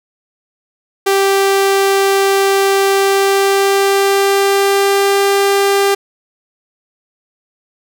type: tone with pitch glide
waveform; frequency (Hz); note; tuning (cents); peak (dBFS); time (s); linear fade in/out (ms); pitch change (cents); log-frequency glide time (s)
sawtooth; 392 to 397.2; G4 to G4; 0 to +23; -6; 1.06-5.95; 10; +23; 2.92-5.22
effects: none